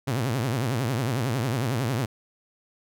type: tone with vibrato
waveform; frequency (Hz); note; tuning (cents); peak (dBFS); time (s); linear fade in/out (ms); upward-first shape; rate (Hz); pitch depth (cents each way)
sawtooth; 123.47; B2; 0; -20; 0.07-2.06; 10; triangle; 11; 270
effects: none